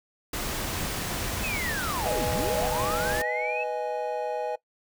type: noise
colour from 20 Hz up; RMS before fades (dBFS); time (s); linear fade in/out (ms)
pink; -31; 0.33-3.22; 5
type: linear two-way sweep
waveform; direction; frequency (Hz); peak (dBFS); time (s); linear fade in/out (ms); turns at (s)
sine; down then up; 2637 to 49 to 2637; -30; 1.43-3.64; 10; 2.29
type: chord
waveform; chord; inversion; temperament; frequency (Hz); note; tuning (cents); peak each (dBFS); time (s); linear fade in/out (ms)
triangle; G# minor; first; equal; 493.9 / 622.3 / 830.6; B4 / D#5 / G#5; 0 / 0 / 0; -30; 2.05-4.56; 10
effects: noise-tail reverb RT60 0.1 s tail -19 dB re dry